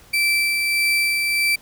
35% pulse tone with tremolo, 2332 Hz, D7, 13 cents flat, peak -14 dBFS, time 0.13-1.56 s, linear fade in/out 10 ms, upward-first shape sine, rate 1.6 Hz, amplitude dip 30%, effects pink hiss -49 dBFS RMS until 1.61 s

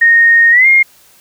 sine tone with pitch glide, 1854 to 2130 Hz, A#6 to C7, -10 to +30 cents, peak -4 dBFS, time 0.01-0.83 s, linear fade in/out 10 ms, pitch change +240 cents, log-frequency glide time 0.51-0.67 s, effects white hiss -46 dBFS RMS until 1.2 s

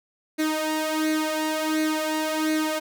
sawtooth tone with flanger, 311.6 Hz, D#4, 3 cents sharp, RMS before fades -25 dBFS, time 0.38-2.8 s, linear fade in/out 20 ms, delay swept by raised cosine 0.47 to 2.17 ms, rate 1.4 Hz, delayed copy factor +0.7, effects none

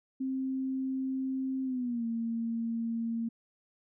sine tone with pitch glide, 263.8 to 229.7 Hz, C4 to A#3, +14 to -25 cents, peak -30 dBFS, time 0.2-3.29 s, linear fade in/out 10 ms, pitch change -239 cents, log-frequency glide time 1.64-2.05 s, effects none

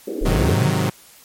white band-pass noise, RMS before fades -26 dBFS, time 0.07-0.55 s, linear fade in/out 5 ms, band 250 to 480 Hz, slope 48 dB/octave
sine exponential sweep, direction up, 31.44 to 161.1 Hz, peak -18 dBFS, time 0.21-0.7 s, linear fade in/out 10 ms
sawtooth chord, Ab dominant seventh, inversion none, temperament equal, 103.83 / 130.81 / 155.56 / 185 Hz, Ab2 / C3 / Eb3 / Gb3, 0 / 0 / 0 / 0 cents, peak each -19 dBFS, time 0.25-0.9 s, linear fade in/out 10 ms
effects white hiss -47 dBFS RMS until 1.24 s + MP3 64 kbps

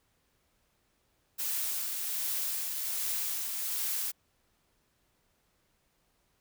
blue noise with tremolo, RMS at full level -32 dBFS, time 1.38-4.12 s, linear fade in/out 20 ms, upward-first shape triangle, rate 1.3 Hz, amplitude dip 35%, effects pink hiss -73 dBFS RMS until 6.4 s

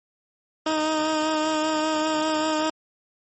15% pulse tone with vibrato, 311.1 Hz, D#4, in tune, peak -15 dBFS, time 0.66-2.7 s, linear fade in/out 5 ms, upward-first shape sine, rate 5.1 Hz, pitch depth 21 cents each way, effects MP3 32 kbps

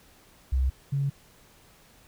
sine tone pair in turn, 65.4 / 139.38 Hz, C2 / C#3, 0 / +10 cents, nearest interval octave + minor second, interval 1310 cents, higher second, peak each -20 / -23 dBFS, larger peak first, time 0.52-0.7 / 0.92-1.1 s, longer neither, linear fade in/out 10 ms, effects tanh soft clip ceiling -17 dBFS + pink hiss -57 dBFS RMS until 2.07 s

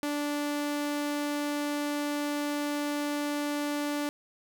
sawtooth tone, 292.1 Hz, D4, 9 cents flat, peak -25 dBFS, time 0.03-4.09 s, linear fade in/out 0 ms, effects none

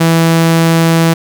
sawtooth tone, 164.81 Hz, E3, in tune, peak -3 dBFS, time 0-1.14 s, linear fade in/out 10 ms, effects none

